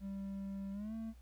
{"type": "tone with pitch glide", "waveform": "triangle", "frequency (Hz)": [196, 223.8], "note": ["G3", "A3"], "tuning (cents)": [0, 30], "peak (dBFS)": -38, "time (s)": [0, 1.14], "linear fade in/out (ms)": 50, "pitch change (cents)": 230, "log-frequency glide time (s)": [0.72, 0.94], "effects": ["added 60 Hz sine -54 dBFS peak until 1.21 s", "pink hiss -71 dBFS RMS until 1.21 s"]}